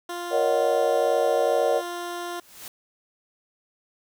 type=tone; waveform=15% pulse; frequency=349.2 Hz; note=F4; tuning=in tune; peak=-24 dBFS; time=0.09-2.4 s; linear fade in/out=5 ms
type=chord; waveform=sine; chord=D# minor seventh; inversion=second; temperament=just; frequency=466.7 / 560 / 622.3 / 746.7 Hz; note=A#4 / C#5 / D#5 / F#5; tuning=+2 / +18 / 0 / +16 cents; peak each=-24 / -24 / -25 / -27 dBFS; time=0.3-1.82 s; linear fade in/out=50 ms
type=noise with exponential growth; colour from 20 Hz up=white; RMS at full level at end=-37 dBFS; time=2.17-2.68 s; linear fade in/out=1 ms; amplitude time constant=110 ms
effects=none